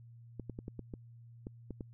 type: clicks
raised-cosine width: 3 ms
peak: -28 dBFS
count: 9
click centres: 0.397 / 0.497 / 0.589 / 0.681 / 0.793 / 0.938 / 1.469 / 1.707 / 1.808 s
effects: added 117 Hz sine -52 dBFS peak until 1.93 s